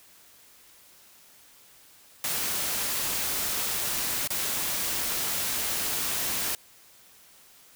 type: noise with dropouts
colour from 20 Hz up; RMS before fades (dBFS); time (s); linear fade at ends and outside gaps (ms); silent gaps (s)
white; -29; 2.24-6.55; 1; 4.275-4.304
effects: white hiss -55 dBFS RMS until 7.75 s